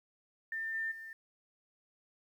sine tone with level steps, 1797 Hz, A6, 36 cents sharp, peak -35 / -33 / -44 dBFS, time 0.52-1.13 s, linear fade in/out 2 ms, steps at 0.74 / 0.91 s, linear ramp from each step 10 ms, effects 11-bit

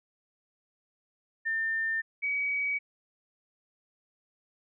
sine tone pair in turn, 1800 / 2268 Hz, A6 / C#7, +39 / +39 cents, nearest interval major third, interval 400 cents, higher second, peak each -27 dBFS, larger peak neither, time 1.45-2.02 / 2.22-2.79 s, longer neither, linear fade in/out 20 ms, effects none

